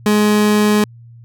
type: tone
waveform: 30% pulse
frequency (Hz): 210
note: G#3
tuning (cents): +19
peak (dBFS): -8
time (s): 0.06-0.84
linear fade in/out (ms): 2
effects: added 117 Hz sine -37 dBFS peak until 1.24 s